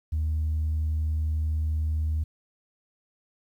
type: tone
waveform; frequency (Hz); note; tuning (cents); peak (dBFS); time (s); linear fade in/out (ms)
sine; 77.78; D#2; 0; -22; 0.12-2.24; 10
effects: tanh soft clip ceiling -21 dBFS + 10-bit